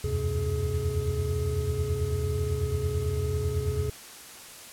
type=tone cluster; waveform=triangle; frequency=75.3 / 84.9 / 93.4 / 128.8 / 422.4 Hz; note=D2 / F2 / F#2 / C3 / G#4; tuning=+44 / -48 / +17 / -27 / +29 cents; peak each=-30 dBFS; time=0.04-3.9 s; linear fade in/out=5 ms; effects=white hiss -45 dBFS RMS until 4.72 s + low-pass 12000 Hz 12 dB/octave